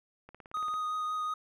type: click train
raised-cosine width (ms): 0.5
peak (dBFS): -34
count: 9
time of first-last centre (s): 0.29-0.739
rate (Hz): 17.8
type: tone with vibrato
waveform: triangle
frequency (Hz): 1244.5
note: D#6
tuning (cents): 0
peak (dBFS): -29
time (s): 0.54-1.34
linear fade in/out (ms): 5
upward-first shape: triangle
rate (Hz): 5.4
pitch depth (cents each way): 13
effects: none